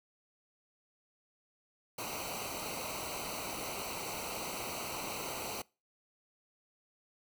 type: noise with comb filter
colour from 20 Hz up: pink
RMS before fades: -40 dBFS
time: 1.98-5.62 s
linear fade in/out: 5 ms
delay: 0.58 ms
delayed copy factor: -0.85
effects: noise-tail reverb RT60 0.3 s tail -24 dB re dry